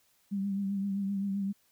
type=tone with vibrato; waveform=sine; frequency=197.6 Hz; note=G3; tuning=14 cents sharp; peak=-29 dBFS; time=0.31-1.53 s; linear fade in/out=20 ms; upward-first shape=triangle; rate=7.7 Hz; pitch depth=45 cents each way; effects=white hiss -69 dBFS RMS until 1.71 s